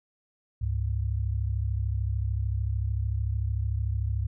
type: tone pair together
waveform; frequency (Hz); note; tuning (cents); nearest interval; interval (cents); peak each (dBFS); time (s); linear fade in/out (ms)
sine; 68.76 / 102.2; C#2 / G#2; -13 / -27; perfect fifth; 686; -28; 0.61-4.27; 10
effects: none